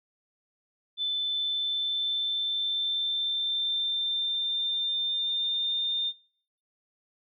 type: tone with pitch glide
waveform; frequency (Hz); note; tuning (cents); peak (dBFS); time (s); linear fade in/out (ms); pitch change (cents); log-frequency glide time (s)
sine; 3520 to 3615; A7 to A7; 0 to +46; -26; 0.97-6.13; 50; +46; 1.17-5.75
effects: noise-tail reverb RT60 0.6 s tail -25 dB re dry